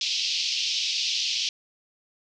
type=band-pass noise; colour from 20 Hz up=white; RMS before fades=-27 dBFS; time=0.01-1.49 s; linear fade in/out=2 ms; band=2600 to 5600 Hz; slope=48 dB/octave; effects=none